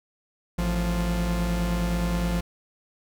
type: tone pair together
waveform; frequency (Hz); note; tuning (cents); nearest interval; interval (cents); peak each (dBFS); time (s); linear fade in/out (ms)
45% pulse; 55 / 174.61; A1 / F3; 0 / 0; octave + minor sixth; 2000; -26; 0.58-2.41; 10
effects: none